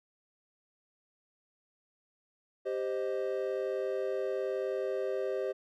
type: chord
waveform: triangle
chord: C minor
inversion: second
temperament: equal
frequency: 392 / 523.3 / 622.3 Hz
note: G4 / C5 / Eb5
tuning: 0 / 0 / 0 cents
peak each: -32 / -33 / -36 dBFS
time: 2.65-5.53 s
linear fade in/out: 20 ms
effects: none